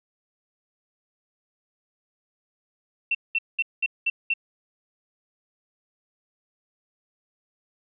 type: tone bursts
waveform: sine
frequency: 2700 Hz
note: E7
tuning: 41 cents sharp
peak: -20 dBFS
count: 6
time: 3.11-4.338 s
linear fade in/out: 5 ms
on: 38 ms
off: 200 ms
effects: none